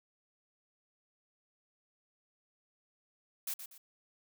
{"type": "noise with echo", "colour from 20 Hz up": "blue", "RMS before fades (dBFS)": -37, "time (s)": [3.47, 3.54], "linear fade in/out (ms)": 5, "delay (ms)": 120, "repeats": 2, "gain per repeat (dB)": -9, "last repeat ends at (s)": 3.78, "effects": []}